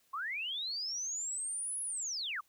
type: linear two-way sweep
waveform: sine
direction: up then down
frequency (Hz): 1027 to 10600 to 1027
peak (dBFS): -35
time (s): 0.13-2.41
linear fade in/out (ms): 10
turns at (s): 1.82
effects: white hiss -71 dBFS RMS until 2.48 s